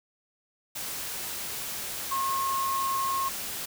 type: tone in noise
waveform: sine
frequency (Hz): 1079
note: C#6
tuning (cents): -47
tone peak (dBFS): -26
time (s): 2.11-3.29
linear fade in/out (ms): 10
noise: white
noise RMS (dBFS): -35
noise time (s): 0.75-3.66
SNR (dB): +6
effects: none